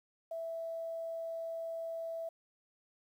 sine tone, 659.3 Hz, E5, in tune, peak -37 dBFS, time 0.31-2.29 s, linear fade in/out 5 ms, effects 11-bit

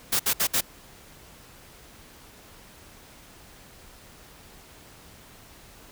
white noise bursts, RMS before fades -23 dBFS, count 4, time 0.12-0.61 s, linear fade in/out 10 ms, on 76 ms, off 62 ms, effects pink hiss -50 dBFS RMS until 5.91 s

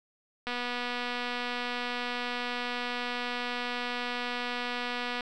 click train, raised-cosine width 0.3 ms, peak -18 dBFS, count 1157, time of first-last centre 0.47-5.208 s, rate 244 Hz, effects none

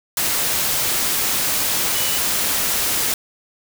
sine tone in noise, 2960 Hz, F#7, in tune, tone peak -28 dBFS, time 1.95-2.18 s, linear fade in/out 2 ms, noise white, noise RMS -20 dBFS, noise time 0.17-3.14 s, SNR -11 dB, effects none

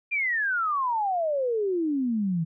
sine exponential sweep, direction down, 2437 to 157.3 Hz, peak -23 dBFS, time 0.11-2.45 s, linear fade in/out 20 ms, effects none

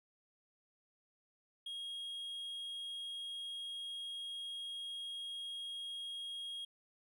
triangle tone, 3271 Hz, G#7, 27 cents flat, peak -40 dBFS, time 1.66-6.65 s, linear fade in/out 5 ms, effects none

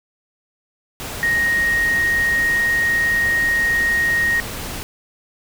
sine tone in noise, 1869 Hz, A#6, 4 cents sharp, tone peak -15 dBFS, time 1.23-4.4 s, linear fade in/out 0 ms, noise pink, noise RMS -29 dBFS, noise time 1-4.83 s, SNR +11 dB, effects none

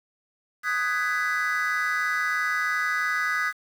triangle chord, G# minor seventh, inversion second, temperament just, 1245.9 / 1495.1 / 1661.2 / 1993.5 Hz, D#6 / F#6 / G#6 / B6, +2 / +18 / 0 / +16 cents, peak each -26 dBFS, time 0.63-3.53 s, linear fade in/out 50 ms, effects tanh soft clip ceiling -17 dBFS + 8-bit

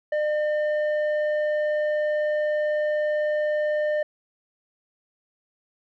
square tone with low-pass filter, 603 Hz, D5, 46 cents sharp, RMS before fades -24 dBFS, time 0.12-4.03 s, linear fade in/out 5 ms, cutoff 1300 Hz, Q 6.7, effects none

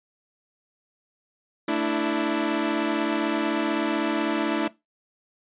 sawtooth chord, A suspended fourth, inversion none, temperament equal with one note detuned, 222.6 / 293.7 / 329.6 Hz, A3 / D4 / E4, +20 / 0 / 0 cents, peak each -26 / -22 / -22 dBFS, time 1.68-4.68 s, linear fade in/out 5 ms, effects noise-tail reverb RT60 0.2 s tail -19 dB re dry + resampled to 8000 Hz

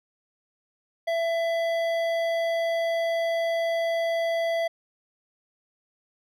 triangle tone with hard clipping, 667 Hz, E5, 20 cents sharp, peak -25 dBFS, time 1.07-4.68 s, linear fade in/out 10 ms, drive 15 dB, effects none

